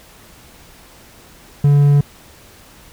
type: tone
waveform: triangle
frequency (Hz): 143.6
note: D3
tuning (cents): -39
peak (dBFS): -6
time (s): 1.64-2.01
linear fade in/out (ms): 5
effects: pink hiss -44 dBFS RMS until 2.92 s